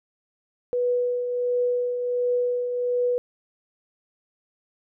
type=tone with tremolo; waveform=sine; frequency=490.8 Hz; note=B4; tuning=11 cents flat; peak=-19 dBFS; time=0.73-3.18 s; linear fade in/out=0 ms; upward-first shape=triangle; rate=1.4 Hz; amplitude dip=50%; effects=none